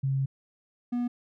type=tone pair in turn; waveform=sine / triangle; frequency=135.3 / 242.7 Hz; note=C#3 / B3; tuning=-42 / -30 cents; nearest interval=minor seventh; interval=1012 cents; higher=second; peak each=-24 dBFS; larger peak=neither; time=0.03-0.26 / 0.92-1.08 s; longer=first; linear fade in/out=10 ms; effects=none